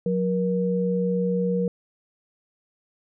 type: tone pair together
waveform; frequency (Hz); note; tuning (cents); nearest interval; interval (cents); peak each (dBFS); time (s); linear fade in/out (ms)
sine; 181.5 / 475.1; F#3 / A#4; -33 / +33; octave + perfect fourth; 1666; -23 / -24; 0.06-1.68; 2
effects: none